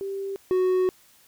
sine / triangle tone pair in turn, 392 / 369.5 Hz, G4 / F#4, 0 / -2 cents, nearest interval minor second, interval 102 cents, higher first, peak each -28 / -17 dBFS, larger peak second, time 0.01-0.36 / 0.51-0.89 s, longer second, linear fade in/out 0 ms, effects white hiss -57 dBFS RMS until 1.27 s

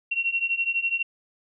sine beating tone pair, 2727 / 2739 Hz, F7 / F7, -42 / -34 cents, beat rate 12 Hz, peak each -27 / -25 dBFS, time 0.11-1.03 s, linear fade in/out 10 ms, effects none

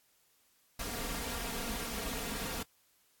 pink noise with comb filter, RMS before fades -38 dBFS, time 0.79-2.63 s, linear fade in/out 5 ms, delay 4.3 ms, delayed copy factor +0.7, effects white hiss -70 dBFS RMS until 3.2 s + AAC 64 kbps

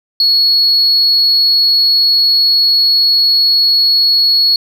sine tone, 4353 Hz, C#8, 32 cents flat, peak -6 dBFS, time 0.2-4.56 s, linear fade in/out 2 ms, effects tanh soft clip ceiling -4 dBFS

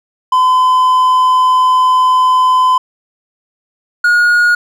triangle tone pair in turn, 1018 / 1439.7 Hz, C6 / F#6, -48 / -48 cents, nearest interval tritone, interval 600 cents, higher second, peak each -5 dBFS, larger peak neither, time 0.32-2.78 / 4.04-4.55 s, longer first, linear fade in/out 5 ms, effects none

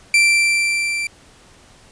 40% pulse tone with level ramp, 2349 Hz, D7, in tune, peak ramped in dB -9 to -20 dBFS, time 0.14-1.07 s, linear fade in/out 2 ms, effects pink hiss -48 dBFS RMS until 1.91 s + resampled to 22050 Hz

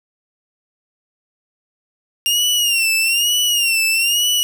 sawtooth tone with vibrato, 2794 Hz, F7, in tune, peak -11 dBFS, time 2.26-4.43 s, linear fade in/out 0 ms, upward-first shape sine, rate 1.1 Hz, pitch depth 100 cents each way, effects 8-bit

